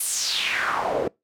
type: noise with band-pass filter sweep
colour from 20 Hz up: pink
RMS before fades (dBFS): -25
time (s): 0-1.08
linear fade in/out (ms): 5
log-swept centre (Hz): 11000 to 390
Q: 3.7
effects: noise-tail reverb RT60 0.2 s tail -24 dB re dry